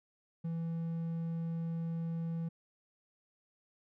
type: tone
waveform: triangle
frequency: 165.7 Hz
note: E3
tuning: 9 cents sharp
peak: -32 dBFS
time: 0.44-2.49 s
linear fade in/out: 10 ms
effects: none